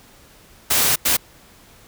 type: noise bursts at uneven times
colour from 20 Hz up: white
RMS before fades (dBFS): -17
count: 2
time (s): 0.7-0.96 / 1.05-1.17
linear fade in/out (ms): 10
effects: pink hiss -49 dBFS RMS until 1.87 s